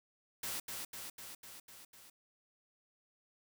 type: noise with echo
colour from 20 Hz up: white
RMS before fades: -40 dBFS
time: 0.43-0.6 s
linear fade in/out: 5 ms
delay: 250 ms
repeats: 6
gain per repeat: -3 dB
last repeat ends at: 2.1 s
effects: none